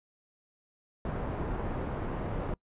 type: low-pass noise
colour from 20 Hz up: pink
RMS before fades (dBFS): -34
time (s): 1.05-2.54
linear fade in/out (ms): 2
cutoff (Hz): 980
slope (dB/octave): 12
effects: noise-tail reverb RT60 0.1 s tail -25 dB re dry + resampled to 8000 Hz